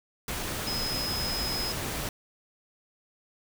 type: tone in noise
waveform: sine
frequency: 5090 Hz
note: D#8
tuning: 39 cents sharp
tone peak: -31 dBFS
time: 0.67-1.72 s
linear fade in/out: 2 ms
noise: pink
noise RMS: -33 dBFS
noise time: 0.28-2.09 s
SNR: -1 dB
effects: none